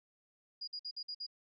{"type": "tone bursts", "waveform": "sine", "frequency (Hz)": 4871, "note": "D#8", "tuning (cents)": -38, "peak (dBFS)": -39, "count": 6, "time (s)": [0.61, 1.266], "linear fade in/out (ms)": 10, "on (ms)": 66, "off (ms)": 52, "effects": []}